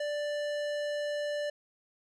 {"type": "tone with tanh clipping", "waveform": "sine", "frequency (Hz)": 588, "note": "D5", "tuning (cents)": 2, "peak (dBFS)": -33, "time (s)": [0, 1.5], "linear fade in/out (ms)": 5, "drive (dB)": 18, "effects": []}